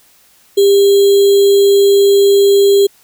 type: tone with sample-and-hold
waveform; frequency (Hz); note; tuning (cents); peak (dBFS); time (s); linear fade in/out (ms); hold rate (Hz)
sine; 398.7; G4; +29; -5; 0.57-2.87; 10; 3675
effects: white hiss -49 dBFS RMS until 3.03 s